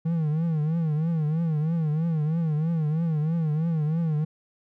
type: tone with vibrato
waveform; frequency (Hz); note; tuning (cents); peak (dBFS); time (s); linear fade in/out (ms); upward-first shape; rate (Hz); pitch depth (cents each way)
triangle; 158.9; D#3; +37; -20; 0.05-4.25; 10; triangle; 3.1; 130
effects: none